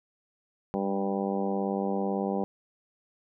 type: harmonic tone with a mistuned harmonic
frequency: 98 Hz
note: G2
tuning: in tune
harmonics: 2 / 3 / 4 / 5 / 6 / 7 / 8 / 9 / 10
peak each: -30 / -37 / -34 / -34 / -37 / -43 / -35 / -46 / -44 dBFS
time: 0.74-2.44 s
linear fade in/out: 0 ms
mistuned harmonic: 2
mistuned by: +17 cents
effects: none